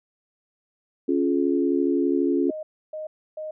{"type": "chord", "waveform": "sine", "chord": "Db major", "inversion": "none", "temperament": "equal with one note detuned", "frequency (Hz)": [277.2, 349.2, 424], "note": ["Db4", "F4", "Ab4"], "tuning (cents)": [0, 0, 36], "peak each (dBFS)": [-22, -23, -27], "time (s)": [1.08, 2.51], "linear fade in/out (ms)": 10}
{"type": "tone bursts", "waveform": "sine", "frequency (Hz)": 620, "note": "D#5", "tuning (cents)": -6, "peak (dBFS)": -30, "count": 3, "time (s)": [2.49, 3.51], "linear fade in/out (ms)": 5, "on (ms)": 140, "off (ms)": 300}
{"effects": []}